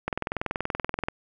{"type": "click train", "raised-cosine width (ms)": 0.5, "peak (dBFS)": -12, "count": 22, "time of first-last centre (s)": [0.08, 1.085], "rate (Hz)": 20.9, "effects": []}